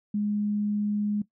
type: tone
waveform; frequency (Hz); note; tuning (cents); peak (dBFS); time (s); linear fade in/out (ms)
sine; 207.7; G#3; 0; -24; 0.14-1.22; 5
effects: noise-tail reverb RT60 0.1 s tail -17 dB re dry